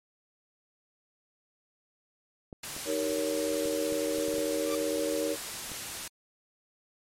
clicks, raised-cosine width 2 ms, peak -29 dBFS, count 9, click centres 2.528 / 2.765 / 3.656 / 3.924 / 4.184 / 4.283 / 4.341 / 4.383 / 5.717 s
white noise, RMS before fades -37 dBFS, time 2.63-6.08 s, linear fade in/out 5 ms
sine chord, Eb dominant seventh, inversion none, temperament just, 311.1 / 388.9 / 466.7 / 560 Hz, Eb4 / G4 / Bb4 / Db5, 0 / -14 / +2 / +18 cents, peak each -33 / -38 / -32 / -32 dBFS, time 2.85-5.37 s, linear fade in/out 50 ms
sawtooth tone with exponential growth, 1175 Hz, D6, 1 cent sharp, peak -29 dBFS, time 4.55-4.75 s, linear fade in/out 5 ms, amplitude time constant 42 ms
effects low-pass 11000 Hz 12 dB/octave + MP3 64 kbps

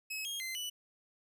sawtooth tone with pitch steps, 2568 / 3250 / 2070 / 2966 Hz, E7 / G#7 / C7 / F#7, -46 / -38 / -19 / +4 cents, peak -34 dBFS, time 0.1-0.7 s, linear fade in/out 10 ms, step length 150 ms, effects none

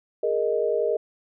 sine chord, Ab suspended second, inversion none, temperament equal, 415.3 / 466.2 / 622.3 Hz, Ab4 / Bb4 / Eb5, 0 / 0 / 0 cents, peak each -26 / -24 / -26 dBFS, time 0.23-0.97 s, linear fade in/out 5 ms, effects none

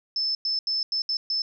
sine tone bursts at uneven times, 5260 Hz, E8, 5 cents flat, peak -23 dBFS, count 6, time 0.16-0.35 / 0.45-0.59 / 0.67-0.83 / 0.92-1.02 / 1.09-1.17 / 1.3-1.42 s, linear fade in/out 2 ms, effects none

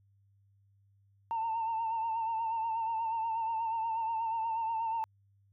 sine tone with vibrato, 903 Hz, A5, 45 cents sharp, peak -29 dBFS, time 1.31-5.04 s, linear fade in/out 0 ms, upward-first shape sine, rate 8.3 Hz, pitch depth 45 cents each way, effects tanh soft clip ceiling -27 dBFS + added 99 Hz sine -64 dBFS peak until 5.52 s

